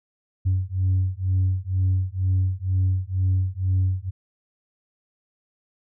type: beating tone pair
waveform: sine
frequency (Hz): 92.5 / 94.6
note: F#2 / F#2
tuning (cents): 0 / +39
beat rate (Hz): 2.1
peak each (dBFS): -21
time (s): 0.45-4.11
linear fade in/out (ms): 20
effects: tanh soft clip ceiling -15 dBFS